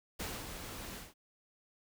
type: noise with ADSR envelope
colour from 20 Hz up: pink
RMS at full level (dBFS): -39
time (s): 0.19-1.14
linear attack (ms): 14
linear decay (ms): 230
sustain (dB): -6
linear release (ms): 180
effects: none